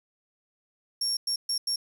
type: tone bursts at uneven times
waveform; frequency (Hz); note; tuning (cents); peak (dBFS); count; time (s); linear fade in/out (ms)
35% pulse; 5520; F8; -21; -23; 4; 1.01-1.17 / 1.27-1.36 / 1.49-1.58 / 1.67-1.76; 5
effects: none